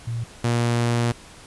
sine / sawtooth tone pair in turn, 116.54 / 118.71 Hz, A#2 / A#2, 0 / +32 cents, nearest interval unison, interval 32 cents, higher second, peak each -24 / -15 dBFS, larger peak second, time 0.07-0.24 / 0.44-1.12 s, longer second, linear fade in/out 5 ms, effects pink hiss -45 dBFS RMS until 1.46 s + resampled to 24000 Hz

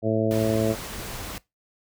harmonic tone, 110 Hz, A2, in tune, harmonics 1 / 2 / 3 / 4 / 5 / 6, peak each -27 / -27 / -27 / -27 / -27 / -27 dBFS, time 0.02-0.76 s, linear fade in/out 50 ms
pink noise, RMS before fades -35 dBFS, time 0.31-1.38 s, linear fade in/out 0 ms
effects noise-tail reverb RT60 0.2 s tail -21 dB re dry

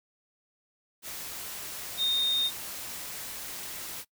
sine tone in noise, 3678 Hz, A#7, 24 cents flat, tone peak -24 dBFS, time 1.97-2.51 s, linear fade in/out 50 ms, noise white, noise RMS -39 dBFS, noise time 1.02-4.05 s, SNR +12 dB, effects noise-tail reverb RT60 0.1 s tail -21 dB re dry

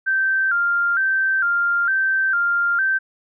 sine tone with vibrato, 1474 Hz, F#6, 7 cents flat, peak -16 dBFS, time 0.06-2.99 s, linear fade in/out 20 ms, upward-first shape square, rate 1.1 Hz, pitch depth 93 cents each way, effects none

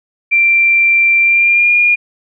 sine tone with pitch glide, 2359 to 2423 Hz, D7 to D#7, +7 to -47 cents, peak -7 dBFS, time 0.31-1.96 s, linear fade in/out 20 ms, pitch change +46 cents, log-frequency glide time 1.2-1.73 s, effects none

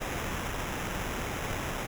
pink noise with sample-and-hold, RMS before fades -34 dBFS, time 0-1.87 s, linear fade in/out 20 ms, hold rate 4410 Hz, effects none

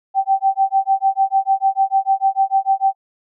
sine tone with tremolo, 777 Hz, G5, 16 cents flat, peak -10 dBFS, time 0.14-2.95 s, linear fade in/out 50 ms, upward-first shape sine, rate 6.7 Hz, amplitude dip 100%, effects none

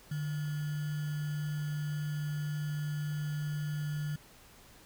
sine tone with sample-and-hold, 149.7 Hz, D3, 33 cents sharp, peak -32 dBFS, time 0.11-4.16 s, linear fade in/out 5 ms, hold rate 1575 Hz, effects pink hiss -57 dBFS RMS until 4.85 s

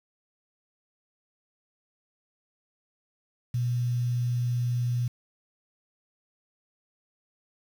sine tone with quantisation, 121.8 Hz, B2, 24 cents flat, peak -24 dBFS, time 3.54-5.08 s, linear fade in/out 5 ms, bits 8, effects none

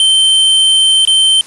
square tone with dropouts, 3107 Hz, G7, 16 cents flat, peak -7 dBFS, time 0-1.41 s, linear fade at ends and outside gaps 1 ms, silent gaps 1.051-1.074 s, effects white hiss -36 dBFS RMS until 1.46 s + resampled to 24000 Hz

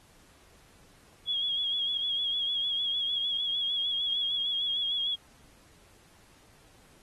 sine tone with vibrato, 3322 Hz, G#7, in tune, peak -27 dBFS, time 1.27-5.16 s, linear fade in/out 20 ms, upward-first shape sine, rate 6.6 Hz, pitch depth 47 cents each way, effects pink hiss -60 dBFS RMS until 7.02 s + AAC 32 kbps

